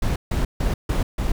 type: noise bursts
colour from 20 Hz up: brown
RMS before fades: -21 dBFS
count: 5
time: 0.02-1.32 s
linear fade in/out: 5 ms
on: 140 ms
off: 150 ms
effects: none